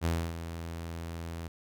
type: tone with ADSR envelope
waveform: sawtooth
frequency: 83.4 Hz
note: E2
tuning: 21 cents sharp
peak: -22 dBFS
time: 0.01-1.48 s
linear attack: 42 ms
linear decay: 280 ms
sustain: -11 dB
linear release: 4 ms
effects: none